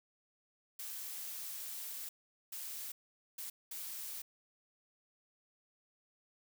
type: noise bursts at uneven times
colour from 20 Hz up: blue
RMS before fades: -44 dBFS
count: 4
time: 0.79-2.09 / 2.52-2.92 / 3.38-3.5 / 3.71-4.22 s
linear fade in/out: 5 ms
effects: none